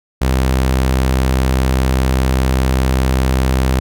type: tone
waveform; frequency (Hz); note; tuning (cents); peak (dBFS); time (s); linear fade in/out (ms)
sawtooth; 65; C2; -11; -8; 0.21-3.8; 10
effects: none